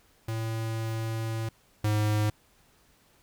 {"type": "tone pair in turn", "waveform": "square", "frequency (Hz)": [112.3, 106], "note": ["A2", "G#2"], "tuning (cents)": [36, 36], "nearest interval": "minor second", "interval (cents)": 100, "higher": "first", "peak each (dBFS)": [-30, -24], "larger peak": "second", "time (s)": [[0.28, 1.49], [1.84, 2.3]], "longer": "first", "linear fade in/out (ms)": 5, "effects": ["pink hiss -63 dBFS RMS until 3.22 s"]}